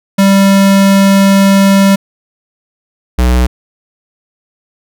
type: tone pair in turn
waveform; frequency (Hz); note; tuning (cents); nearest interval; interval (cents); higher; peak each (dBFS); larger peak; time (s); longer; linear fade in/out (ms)
square; 196 / 61.74; G3 / B1; 0 / 0; octave + minor sixth; 2000; first; -5 / -7; first; 0.18-1.96 / 3.18-3.47; first; 10
effects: none